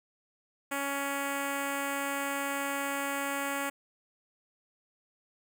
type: tone with notch filter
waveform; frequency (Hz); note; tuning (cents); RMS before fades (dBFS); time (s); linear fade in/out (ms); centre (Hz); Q
5% pulse; 279.2; C#4; +13; -33; 0.71-3.7; 10; 3900; 0.92
effects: none